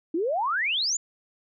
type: exponential sweep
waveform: sine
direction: up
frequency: 306.7 to 7220 Hz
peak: -23 dBFS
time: 0.14-0.97 s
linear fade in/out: 5 ms
effects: none